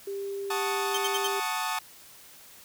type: tone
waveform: sine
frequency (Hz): 396.4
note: G4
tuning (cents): +19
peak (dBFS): -31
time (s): 0.07-1.4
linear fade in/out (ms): 5
type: chord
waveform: sawtooth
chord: D# half-diminished seventh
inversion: first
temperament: equal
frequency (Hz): 740 / 880 / 1108.7 / 1244.5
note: F#5 / A5 / C#6 / D#6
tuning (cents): 0 / 0 / 0 / 0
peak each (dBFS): -32 / -28 / -32 / -30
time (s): 0.5-1.79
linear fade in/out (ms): 5
type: tone bursts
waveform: sawtooth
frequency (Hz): 3136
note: G7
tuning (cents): 0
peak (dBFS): -25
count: 4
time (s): 0.94-1.275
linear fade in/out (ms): 5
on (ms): 35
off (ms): 65
effects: white hiss -51 dBFS RMS until 2.64 s